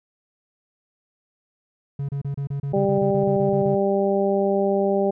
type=tone bursts; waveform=triangle; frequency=140.1 Hz; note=C#3; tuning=19 cents sharp; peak=-22 dBFS; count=14; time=1.99-3.752 s; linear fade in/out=5 ms; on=98 ms; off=30 ms
type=harmonic tone; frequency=197.4 Hz; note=G3; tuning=12 cents sharp; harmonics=1 / 2 / 3 / 4; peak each=-24 / -21 / -23 / -28 dBFS; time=2.73-5.11 s; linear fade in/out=10 ms
effects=none

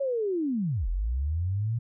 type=linear two-way sweep; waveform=sine; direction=down then up; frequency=563 to 39.8 to 119.4 Hz; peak=-25 dBFS; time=0-1.79 s; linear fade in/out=10 ms; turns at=0.88 s; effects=none

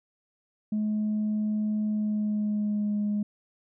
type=tone with pitch glide; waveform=sine; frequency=212.8 to 207.7 Hz; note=G#3 to G#3; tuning=+42 to 0 cents; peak=-23 dBFS; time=0.72-3.23 s; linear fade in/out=5 ms; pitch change=-42 cents; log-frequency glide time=1.86-2.97 s; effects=tanh soft clip ceiling -22 dBFS

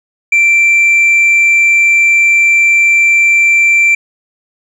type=tone with tanh clipping; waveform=sine; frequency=2349 Hz; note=D7; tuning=in tune; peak=-6 dBFS; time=0.32-3.95 s; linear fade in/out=5 ms; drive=2 dB; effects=none

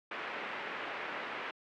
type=low-pass noise; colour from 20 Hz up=white; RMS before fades=-40 dBFS; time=0.11-1.51 s; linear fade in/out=5 ms; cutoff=2400 Hz; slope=24 dB/octave; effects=high-pass 300 Hz 12 dB/octave

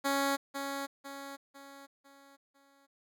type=tone with echo; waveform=10% pulse; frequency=277.2 Hz; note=C#4; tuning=in tune; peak=-20 dBFS; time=0.04-0.37 s; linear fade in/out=20 ms; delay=500 ms; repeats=5; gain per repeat=-7 dB; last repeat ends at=2.87 s; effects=none

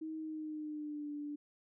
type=tone with pitch glide; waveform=sine; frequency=316 to 293.1 Hz; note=D#4 to D4; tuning=+27 to -3 cents; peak=-39 dBFS; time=0.01-1.36 s; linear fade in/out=10 ms; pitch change=-130 cents; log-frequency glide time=0.17-1.11 s; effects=none

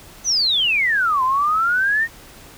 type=exponential two-way sweep; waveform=sine; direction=down then up; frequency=6272 to 1009 to 1872 Hz; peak=-15 dBFS; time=0.24-2.08 s; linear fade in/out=50 ms; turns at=1.23 s; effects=pink hiss -43 dBFS RMS until 2.57 s

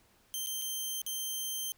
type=tone with dropouts; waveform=10% pulse; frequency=3136 Hz; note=G7; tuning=in tune; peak=-26 dBFS; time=0.34-1.72 s; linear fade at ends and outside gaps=0 ms; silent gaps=0.462-0.47 / 0.615-0.62 / 1.017-1.064 s; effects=pink hiss -66 dBFS RMS until 1.77 s

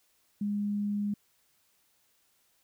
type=tone; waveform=sine; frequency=205.2 Hz; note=G#3; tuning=21 cents flat; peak=-28 dBFS; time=0.41-1.14 s; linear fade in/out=5 ms; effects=white hiss -70 dBFS RMS until 2.63 s

